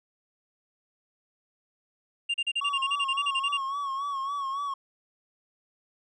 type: tone bursts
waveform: triangle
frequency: 2794 Hz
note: F7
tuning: in tune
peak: -23 dBFS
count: 15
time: 2.29-3.574 s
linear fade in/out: 10 ms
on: 52 ms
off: 36 ms
type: tone with vibrato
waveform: triangle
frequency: 1108.7 Hz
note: C#6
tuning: in tune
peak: -27 dBFS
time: 2.61-4.74 s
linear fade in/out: 5 ms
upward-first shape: sine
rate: 3.6 Hz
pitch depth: 63 cents each way
effects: resampled to 22050 Hz